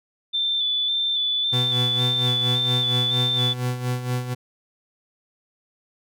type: tone with vibrato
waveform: sine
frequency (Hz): 3520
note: A7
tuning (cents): 0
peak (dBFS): -20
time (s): 0.33-3.54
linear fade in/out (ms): 20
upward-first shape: square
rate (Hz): 1.8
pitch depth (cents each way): 22
type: tone with tremolo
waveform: 40% pulse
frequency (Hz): 124.7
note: B2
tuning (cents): +17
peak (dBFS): -20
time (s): 1.52-4.35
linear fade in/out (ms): 20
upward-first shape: sine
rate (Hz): 4.3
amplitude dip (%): 65
effects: none